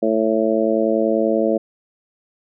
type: harmonic tone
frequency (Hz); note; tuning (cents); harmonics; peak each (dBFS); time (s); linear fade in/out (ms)
110.5; A2; +8; 2 / 3 / 4 / 5 / 6; -22 / -21 / -22 / -20 / -23; 0.02-1.58; 10
effects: none